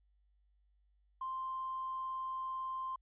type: tone with tanh clipping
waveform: triangle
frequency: 1047 Hz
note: C6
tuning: 1 cent sharp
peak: -37 dBFS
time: 1.21-2.96 s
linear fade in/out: 5 ms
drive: 4 dB
effects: added 50 Hz sine -69 dBFS peak until 3.01 s + resampled to 8000 Hz